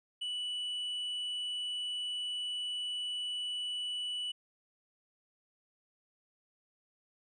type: tone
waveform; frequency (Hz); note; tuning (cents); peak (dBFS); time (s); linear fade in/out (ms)
triangle; 2960; F#7; 0; -33; 0.21-4.32; 10
effects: resampled to 24000 Hz